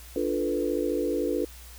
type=chord; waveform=sine; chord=B half-diminished seventh; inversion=first; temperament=equal; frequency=293.7 / 349.2 / 440 / 493.9 Hz; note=D4 / F4 / A4 / B4; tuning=0 / 0 / 0 / 0 cents; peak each=-30 dBFS; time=0.16-1.45 s; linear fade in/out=2 ms; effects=added 60 Hz sine -45 dBFS peak until 1.78 s + white hiss -49 dBFS RMS until 1.78 s